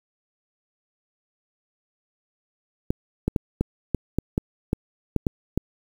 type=clicks; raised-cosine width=3 ms; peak=-8 dBFS; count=11; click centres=2.905 / 3.28 / 3.362 / 3.61 / 3.947 / 4.186 / 4.379 / 4.731 / 5.163 / 5.268 / 5.576 s; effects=7-bit